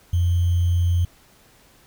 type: tone with sample-and-hold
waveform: sine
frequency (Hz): 87.31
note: F2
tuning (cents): 0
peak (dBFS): -16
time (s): 0.13-1.05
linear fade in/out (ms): 5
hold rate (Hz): 3150
effects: pink hiss -54 dBFS RMS until 1.86 s